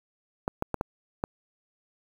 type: clicks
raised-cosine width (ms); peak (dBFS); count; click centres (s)
1; -13; 5; 0.479 / 0.624 / 0.743 / 0.811 / 1.239
effects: 7-bit